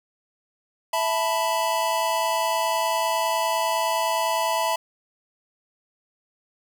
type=chord; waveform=square; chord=E suspended fourth; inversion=none; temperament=just; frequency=659.3 / 879 / 988.9 Hz; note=E5 / A5 / B5; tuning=0 / -2 / +2 cents; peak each=-27 / -27 / -26 dBFS; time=0.93-4.76 s; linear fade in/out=5 ms; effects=9-bit